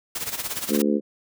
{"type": "noise with tremolo", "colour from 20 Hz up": "white", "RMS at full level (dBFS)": -27, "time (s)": [0.15, 0.82], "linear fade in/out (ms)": 5, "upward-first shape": "sine", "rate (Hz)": 17, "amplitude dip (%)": 75}
{"type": "harmonic tone", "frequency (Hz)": 72.7, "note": "D2", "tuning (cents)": -17, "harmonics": [3, 4, 5, 6, 7], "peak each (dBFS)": [-22, -24, -26, -28, -29], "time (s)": [0.68, 1.01], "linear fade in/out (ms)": 50}
{"effects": []}